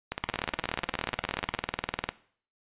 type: two click trains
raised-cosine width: 0.3 ms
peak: -14 / -11 dBFS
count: 25 / 38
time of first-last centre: 0.12-1.549 / 0.24-2.09 s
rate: 16.8 / 20 Hz
effects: noise-tail reverb RT60 0.5 s tail -18 dB re dry + resampled to 8000 Hz